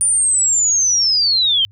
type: linear sweep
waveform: sine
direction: down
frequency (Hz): 9397 to 3051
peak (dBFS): -12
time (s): 0.01-1.65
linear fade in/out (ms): 0
effects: added 101 Hz sine -44 dBFS peak until 1.71 s